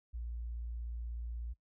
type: tone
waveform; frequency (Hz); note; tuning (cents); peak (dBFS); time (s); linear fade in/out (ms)
sine; 58.27; A#1; 0; -38; 0.13-1.54; 20
effects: noise-tail reverb RT60 0.1 s tail -20 dB re dry